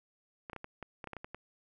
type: clicks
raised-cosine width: 0.5 ms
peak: -27 dBFS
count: 11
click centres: 0.498 / 0.532 / 0.563 / 0.644 / 0.827 / 1.042 / 1.073 / 1.133 / 1.167 / 1.245 / 1.346 s
effects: none